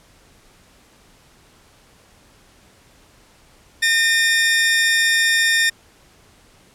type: tone pair together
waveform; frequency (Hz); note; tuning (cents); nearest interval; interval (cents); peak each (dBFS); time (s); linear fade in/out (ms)
sawtooth; 1821.8 / 2434; A#6 / D#7; -40 / -39; perfect fourth; 501; -11 / -22; 3.82-5.7; 10
effects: pink hiss -52 dBFS RMS until 6.74 s + low-pass 11000 Hz 12 dB/octave